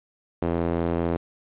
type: tone with band-pass filter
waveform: sawtooth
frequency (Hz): 84.5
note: E2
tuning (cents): +43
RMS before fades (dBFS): -25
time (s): 0.42-1.17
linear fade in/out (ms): 5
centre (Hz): 420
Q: 0.96
effects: resampled to 8000 Hz + 8-bit